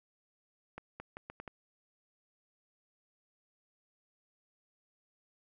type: accelerating click train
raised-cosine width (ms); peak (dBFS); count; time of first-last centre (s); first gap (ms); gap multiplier
0.5; -28; 6; 0.78-1.478; 220; 0.77
effects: none